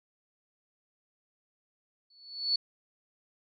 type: tone with exponential growth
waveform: sine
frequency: 4435 Hz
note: C#8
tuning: in tune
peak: -22 dBFS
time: 2.1-2.56 s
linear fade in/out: 5 ms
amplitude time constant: 99 ms
effects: none